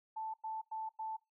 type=tone bursts; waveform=sine; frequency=880 Hz; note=A5; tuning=in tune; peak=-38 dBFS; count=4; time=0.16-1.168 s; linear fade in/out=10 ms; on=180 ms; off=96 ms; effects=noise-tail reverb RT60 0.2 s tail -20 dB re dry